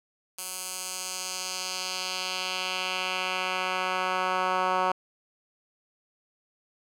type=tone with band-pass filter sweep; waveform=10% pulse; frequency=185 Hz; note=F#3; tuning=in tune; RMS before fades=-30 dBFS; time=0.38-4.92 s; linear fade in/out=5 ms; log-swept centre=10000 to 1100 Hz; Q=1.3; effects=none